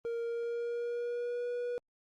triangle tone with pitch glide, 466.2 to 485.4 Hz, A#4 to B4, 0 to -30 cents, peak -31 dBFS, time 0.05-1.78 s, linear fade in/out 0 ms, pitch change +70 cents, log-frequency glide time 0.24-1.48 s, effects Opus 32 kbps

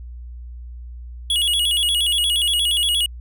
square tone with vibrato, 3117 Hz, G7, 11 cents flat, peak -17 dBFS, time 1.3-3.06 s, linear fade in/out 2 ms, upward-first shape square, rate 8.5 Hz, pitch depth 130 cents each way, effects added 60 Hz sine -32 dBFS peak until 3.2 s

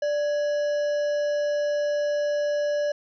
harmonic tone with a mistuned harmonic, 587.3 Hz, D5, in tune, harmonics 1 / 3 / 5 / 7 / 9 / 10, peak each -22 / -37 / -46 / -49 / -47 / -50 dBFS, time 0.02-2.92 s, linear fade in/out 5 ms, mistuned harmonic 3, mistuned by -96 cents, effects none

